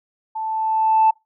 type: tone with level ramp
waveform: sine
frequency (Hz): 880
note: A5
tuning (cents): 0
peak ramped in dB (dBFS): -24 to -9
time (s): 0.35-1.11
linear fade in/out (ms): 10
effects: noise-tail reverb RT60 0.2 s tail -25 dB re dry + tanh soft clip ceiling -7 dBFS